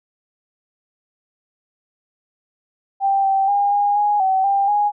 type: tone with pitch steps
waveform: sine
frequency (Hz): 786 / 778 / 809 / 816 / 828 / 762 / 794 / 827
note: G5 / G5 / G#5 / G#5 / G#5 / G5 / G5 / G#5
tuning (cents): +4 / -13 / -46 / -31 / -5 / -49 / +22 / -8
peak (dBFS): -14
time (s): 3-4.92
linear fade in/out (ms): 50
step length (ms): 240
effects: none